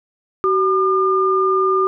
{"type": "tone pair together", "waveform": "sine", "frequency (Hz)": [379.6, 1205.2], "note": ["F#4", "D6"], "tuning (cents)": [44, 44], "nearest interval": "octave + minor sixth", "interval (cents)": 2000, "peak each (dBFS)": -16, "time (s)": [0.44, 1.87], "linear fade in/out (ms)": 0, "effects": []}